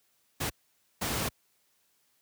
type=noise bursts at uneven times; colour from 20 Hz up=pink; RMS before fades=-31 dBFS; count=2; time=0.4-0.5 / 1.01-1.29 s; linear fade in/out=10 ms; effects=white hiss -71 dBFS RMS until 2.21 s + high-pass 60 Hz 12 dB/octave